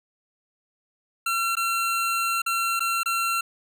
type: tone with dropouts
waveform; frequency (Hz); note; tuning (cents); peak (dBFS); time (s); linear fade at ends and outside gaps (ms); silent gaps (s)
25% pulse; 1360; F6; -46; -19; 1.26-3.41; 5; 1.554-1.568 / 2.419-2.462 / 2.795-2.804 / 3.033-3.058
effects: none